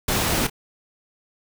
pink noise with echo, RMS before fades -22 dBFS, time 0.08-0.47 s, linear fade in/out 5 ms, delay 29 ms, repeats 1, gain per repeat -14 dB, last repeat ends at 0.499 s, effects none

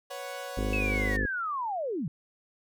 sawtooth chord, B suspended second, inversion none, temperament equal, 493.9 / 554.4 / 740 Hz, B4 / C#5 / F#5, 0 / 0 / 0 cents, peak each -39 / -35 / -38 dBFS, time 0.1-1.17 s, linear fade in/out 10 ms
harmonic tone, 51.4 Hz, G#1, 17 cents flat, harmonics 1 / 2 / 4 / 5 / 6 / 7 / 8 / 9 / 10, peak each -30 / -36 / -38 / -35 / -41 / -40 / -40 / -42 / -40 dBFS, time 0.57-1.26 s, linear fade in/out 5 ms
sine linear sweep, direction down, 2637 to 130 Hz, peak -29 dBFS, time 0.73-2.08 s, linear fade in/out 2 ms
effects none

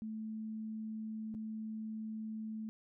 sine tone with dropouts, 218.6 Hz, A3, 11 cents flat, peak -39 dBFS, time 0.02-2.69 s, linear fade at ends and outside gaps 0 ms, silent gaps 1.342-1.349 s, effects none

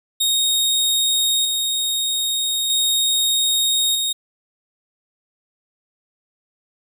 sawtooth tone with tremolo, 3729 Hz, A#7, in tune, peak -13 dBFS, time 0.2-4.13 s, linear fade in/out 10 ms, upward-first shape square, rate 0.4 Hz, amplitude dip 30%, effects none

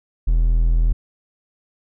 triangle tone, 41.2 Hz, E1, in tune, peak -11 dBFS, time 0.27-0.93 s, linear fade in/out 10 ms, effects none

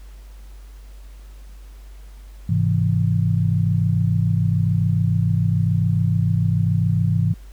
sine chord, Ab augmented, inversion none, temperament equal, 103.83 / 130.81 / 164.81 Hz, Ab2 / C3 / E3, 0 / 0 / 0 cents, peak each -19 / -22 / -20 dBFS, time 2.49-7.34 s, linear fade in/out 5 ms, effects added 49 Hz sine -37 dBFS peak until 7.52 s + pink hiss -54 dBFS RMS until 7.52 s

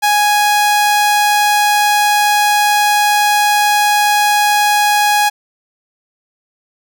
sawtooth tone, 830.6 Hz, G#5, in tune, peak -6 dBFS, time 0.02-5.3 s, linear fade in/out 20 ms, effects none

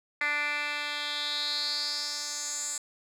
10% pulse tone with band-pass filter sweep, 293.7 Hz, D4, in tune, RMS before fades -32 dBFS, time 0.21-2.78 s, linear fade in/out 2 ms, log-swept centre 2100 to 7700 Hz, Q 4.8, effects none

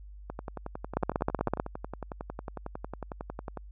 two click trains, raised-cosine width 1 ms, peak -22 / -12 dBFS, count 37 / 11, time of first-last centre 0.3-3.573 / 0.97-1.599 s, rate 11 / 15.9 Hz, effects added 50 Hz sine -44 dBFS peak until 3.71 s

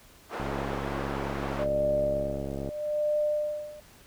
white band-pass noise, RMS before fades -36 dBFS, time 0.29-1.67 s, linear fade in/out 50 ms, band 340 to 1000 Hz, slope 12 dB/octave
click train, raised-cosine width 2 ms, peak -21 dBFS, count 159, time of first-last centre 0.4-2.69 s, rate 69 Hz
sine tone with tremolo, 599 Hz, D5, 34 cents sharp, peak -23 dBFS, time 1.59-3.8 s, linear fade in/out 2 ms, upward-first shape sine, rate 0.79 Hz, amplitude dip 90%
effects pink hiss -55 dBFS RMS until 4.06 s

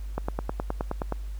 click train, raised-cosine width 1 ms, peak -14 dBFS, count 10, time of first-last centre 0.18-1.123 s, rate 9.54 Hz, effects added 50 Hz sine -32 dBFS peak until 1.39 s + pink hiss -56 dBFS RMS until 1.39 s

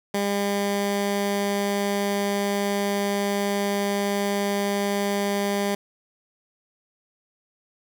15% pulse tone, 201.3 Hz, G3, 46 cents sharp, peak -16 dBFS, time 0.14-5.75 s, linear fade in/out 5 ms, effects none

